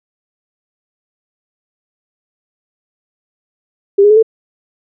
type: tone with pitch steps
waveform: sine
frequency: 399.2 / 414 / 429.3 / 445.2 Hz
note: G4 / G#4 / A4 / A4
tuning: +32 / -5 / -43 / +20 cents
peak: -4 dBFS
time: 3.98-4.228 s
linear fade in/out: 10 ms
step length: 62 ms
effects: none